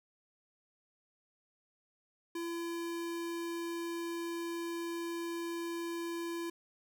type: tone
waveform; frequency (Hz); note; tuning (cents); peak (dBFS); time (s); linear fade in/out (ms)
square; 338.4; E4; +45; -37; 2.35-6.5; 5
effects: none